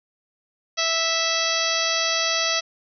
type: harmonic tone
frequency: 657 Hz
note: E5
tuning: 6 cents flat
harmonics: 1 / 2 / 3 / 4 / 5 / 6 / 7 / 8 / 9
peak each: -29 / -29 / -29 / -29 / -29 / -29 / -29 / -29 / -29 dBFS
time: 0.77-2.61 s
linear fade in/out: 20 ms
effects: none